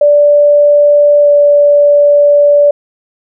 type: tone with pitch glide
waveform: sine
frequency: 584 to 580.3 Hz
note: D5 to D5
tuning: -10 to -21 cents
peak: -3 dBFS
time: 0.01-2.71 s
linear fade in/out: 5 ms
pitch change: -11 cents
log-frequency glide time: 1.22-1.28 s
effects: none